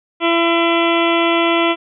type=harmonic tone; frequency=336.5 Hz; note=E4; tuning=36 cents sharp; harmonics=1 / 2 / 3 / 4 / 6 / 7 / 8 / 9 / 10; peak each=-16 / -19 / -21 / -22 / -24 / -24 / -25 / -26 / -26 dBFS; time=0.2-1.76 s; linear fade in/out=50 ms; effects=none